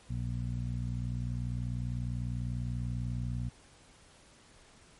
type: harmonic tone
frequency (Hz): 60.1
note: B1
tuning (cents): -46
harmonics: 1 / 2 / 3 / 4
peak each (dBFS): -37 / -34 / -42 / -44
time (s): 0.09-3.5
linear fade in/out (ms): 20
effects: pink hiss -59 dBFS RMS until 4.99 s + MP3 48 kbps